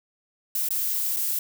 violet noise with dropouts, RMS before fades -26 dBFS, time 0.55-1.39 s, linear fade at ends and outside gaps 2 ms, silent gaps 0.688-0.706 / 1.163-1.168 s, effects none

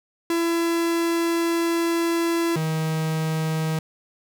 45% pulse tone pair in turn, 336 / 158.57 Hz, E4 / D#3, +33 / +33 cents, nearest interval octave + minor second, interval 1300 cents, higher first, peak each -20 / -22 dBFS, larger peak first, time 0.3-2.56 / 2.56-3.79 s, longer first, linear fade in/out 2 ms, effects none

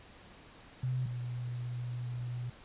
sine tone pair in turn, 127.1 / 121.96 Hz, C3 / B2, -50 / -21 cents, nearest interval minor second, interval 71 cents, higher first, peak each -30 / -35 dBFS, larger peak first, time 0.83-1.06 / 1.06-2.5 s, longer second, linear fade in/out 5 ms, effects pink hiss -55 dBFS RMS until 2.64 s + resampled to 8000 Hz

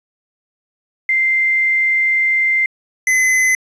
sine / square tone pair in turn, 2088 / 2036 Hz, C7 / C7, -4 / -48 cents, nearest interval unison, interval 44 cents, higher first, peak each -12 dBFS, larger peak neither, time 1.09-2.66 / 3.07-3.55 s, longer first, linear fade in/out 2 ms, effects resampled to 22050 Hz + 8-bit

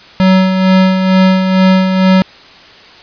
square tone with tremolo, 187.8 Hz, F#3, 26 cents sharp, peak -5 dBFS, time 0.2-2.22 s, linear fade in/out 0 ms, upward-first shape sine, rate 2.2 Hz, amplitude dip 50%, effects white hiss -37 dBFS RMS until 3.02 s + resampled to 11025 Hz

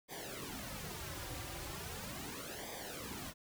pink noise with flanger, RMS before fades -45 dBFS, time 0.08-3.34 s, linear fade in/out 50 ms, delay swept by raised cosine 0.72 to 4.72 ms, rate 0.38 Hz, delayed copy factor -0.8, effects none

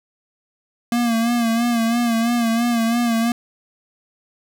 square tone with vibrato, 233.1 Hz, A#3, in tune, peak -17 dBFS, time 0.92-3.32 s, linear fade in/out 2 ms, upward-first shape sine, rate 3 Hz, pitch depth 54 cents each way, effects none

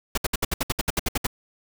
pink noise bursts, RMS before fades -23 dBFS, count 13, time 0.15-1.268 s, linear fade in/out 5 ms, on 26 ms, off 65 ms, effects none

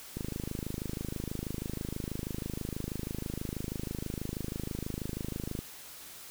click train, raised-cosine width 3 ms, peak -22 dBFS, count 143, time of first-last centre 0.17-5.59 s, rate 26.2 Hz, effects white hiss -48 dBFS RMS until 6.3 s

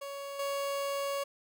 30% pulse tone with level steps, 559 Hz, C#5, 14 cents sharp, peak -36 / -29 dBFS, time 0.01-1.24 s, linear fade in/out 10 ms, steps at 0.39 s, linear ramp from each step 5 ms, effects none

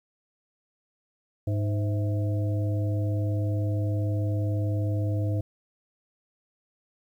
harmonic tone with a mistuned harmonic, 103.1 Hz, G#2, 12 cents flat, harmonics 1 / 3 / 5 / 6, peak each -24 / -34 / -38 / -40 dBFS, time 1.47-5.41 s, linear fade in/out 5 ms, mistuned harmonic 6, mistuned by +100 cents, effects 10-bit

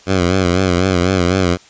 10% pulse tone with vibrato, 91.4 Hz, F#2, 21 cents flat, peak -4 dBFS, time 0.06-1.58 s, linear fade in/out 50 ms, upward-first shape sine, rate 4 Hz, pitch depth 85 cents each way, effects white hiss -45 dBFS RMS until 1.69 s + resampled to 16000 Hz

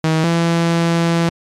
sawtooth tone pair in turn, 159.3 / 168.01 Hz, D#3 / E3, +41 / +33 cents, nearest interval minor second, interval 92 cents, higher second, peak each -9 dBFS, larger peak neither, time 0.04-0.24 / 0.24-1.29 s, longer second, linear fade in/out 0 ms, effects low-pass 7000 Hz 12 dB/octave + MP3 96 kbps

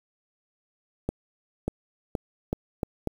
accelerating click train, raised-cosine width 2 ms, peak -13 dBFS, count 6, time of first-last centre 1.09-3.073 s, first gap 590 ms, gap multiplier 0.8, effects 7-bit

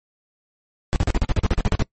brown noise bursts, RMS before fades -17 dBFS, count 13, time 0.93-1.824 s, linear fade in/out 0 ms, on 30 ms, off 42 ms, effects noise-tail reverb RT60 0.1 s tail -23 dB re dry + MP3 32 kbps

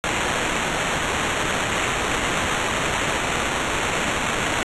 white noise with sample-and-hold, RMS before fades -23 dBFS, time 0.04-4.63 s, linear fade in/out 0 ms, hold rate 4900 Hz, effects resampled to 24000 Hz

